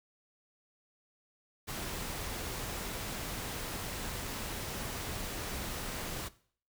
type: noise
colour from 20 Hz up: pink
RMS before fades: -39 dBFS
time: 1.67-6.29 s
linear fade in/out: 20 ms
effects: noise-tail reverb RT60 0.5 s tail -18 dB re dry